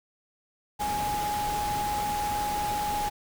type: tone in noise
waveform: sine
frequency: 831 Hz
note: G#5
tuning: 1 cent sharp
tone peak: -27 dBFS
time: 0.79-3.1 s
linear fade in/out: 20 ms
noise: pink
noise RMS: -35 dBFS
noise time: 0.79-3.1 s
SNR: +5 dB
effects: none